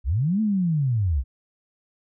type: linear two-way sweep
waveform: sine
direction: up then down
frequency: 49.73 to 222.5 to 57.8 Hz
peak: -19 dBFS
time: 0.04-1.24 s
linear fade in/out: 50 ms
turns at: 0.41 s
effects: none